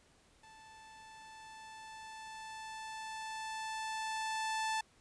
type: tone with level ramp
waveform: sawtooth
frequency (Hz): 879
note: A5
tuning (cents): -2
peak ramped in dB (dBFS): -52 to -29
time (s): 0.43-4.81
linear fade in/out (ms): 5
effects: pink hiss -67 dBFS RMS until 5 s + resampled to 22050 Hz